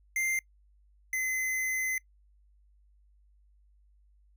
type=tone pair in turn; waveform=square; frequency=2093 / 2045 Hz; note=C7 / C7; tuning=0 / -40 cents; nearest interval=unison; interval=40 cents; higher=first; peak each=-28 / -29 dBFS; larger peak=first; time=0.16-0.39 / 1.13-1.98 s; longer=second; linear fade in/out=2 ms; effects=noise-tail reverb RT60 0.1 s tail -23 dB re dry + added 50 Hz sine -60 dBFS peak until 4.36 s